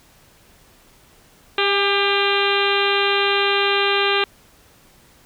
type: harmonic tone with a mistuned harmonic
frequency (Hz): 398.7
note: G4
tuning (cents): +29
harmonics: 1 / 2 / 3 / 4 / 5 / 6 / 7 / 8 / 9 / 10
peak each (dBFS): -21 / -26 / -24 / -25 / -29 / -25 / -25 / -26 / -28 / -29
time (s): 1.58-4.24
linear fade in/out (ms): 2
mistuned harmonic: 2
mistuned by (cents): +33
effects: pink hiss -52 dBFS RMS until 5.25 s